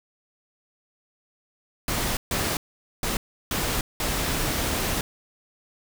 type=noise bursts at uneven times; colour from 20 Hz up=pink; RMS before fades=-26 dBFS; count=5; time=1.88-2.17 / 2.31-2.57 / 3.03-3.17 / 3.51-3.81 / 4-5.01 s; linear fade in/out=2 ms; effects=none